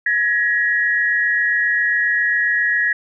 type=tone pair together; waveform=sine; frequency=1672.6 / 1900 Hz; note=G#6 / A#6; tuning=+12 / +33 cents; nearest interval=major second; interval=221 cents; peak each=-18 / -17 dBFS; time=0.06-2.93 s; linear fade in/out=5 ms; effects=none